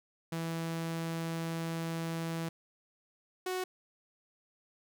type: tone pair in turn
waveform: sawtooth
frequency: 164.81 / 369.1 Hz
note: E3 / F#4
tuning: 0 / -4 cents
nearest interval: octave + major second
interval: 1396 cents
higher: second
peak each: -30 / -29 dBFS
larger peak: second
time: 0.32-2.49 / 3.46-3.64 s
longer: first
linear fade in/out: 5 ms
effects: none